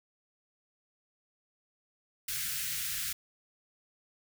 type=band-stop noise; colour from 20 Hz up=white; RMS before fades=-35 dBFS; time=2.28-3.13 s; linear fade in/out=5 ms; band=180 to 1400 Hz; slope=48 dB/octave; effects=none